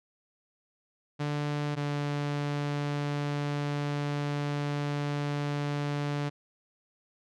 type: tone pair in turn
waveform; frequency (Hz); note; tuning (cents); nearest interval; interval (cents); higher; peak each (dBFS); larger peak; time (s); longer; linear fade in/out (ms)
sawtooth; 146.83 / 145.06; D3 / D3; 0 / -21; unison; 21; first; -25; neither; 1.19-1.76 / 1.76-6.3; second; 20
effects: low-pass 5000 Hz 12 dB/octave